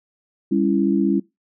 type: chord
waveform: sine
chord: C# diminished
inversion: second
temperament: just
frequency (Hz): 199.57 / 277.2 / 332.6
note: G3 / C#4 / E4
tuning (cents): +31 / 0 / +16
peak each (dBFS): -20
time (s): 0.51-1.2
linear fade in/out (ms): 10
effects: noise-tail reverb RT60 0.2 s tail -21 dB re dry